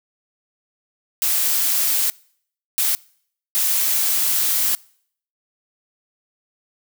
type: noise bursts at uneven times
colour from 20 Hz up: blue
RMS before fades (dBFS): -19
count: 3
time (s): 1.22-2.1 / 2.78-2.95 / 3.55-4.75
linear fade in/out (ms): 0
effects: noise-tail reverb RT60 0.6 s tail -24 dB re dry